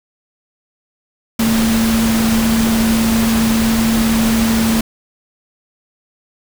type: tone in noise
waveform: sine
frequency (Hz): 225.2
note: A3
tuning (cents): +40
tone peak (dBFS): -12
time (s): 1.39-4.81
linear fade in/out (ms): 5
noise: pink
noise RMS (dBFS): -20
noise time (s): 1.39-4.81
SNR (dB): +5
effects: none